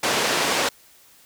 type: band-pass noise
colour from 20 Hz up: pink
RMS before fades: -22 dBFS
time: 0.03-0.69 s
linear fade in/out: 5 ms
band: 350 to 7400 Hz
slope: 12 dB/octave
effects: white hiss -53 dBFS RMS until 1.25 s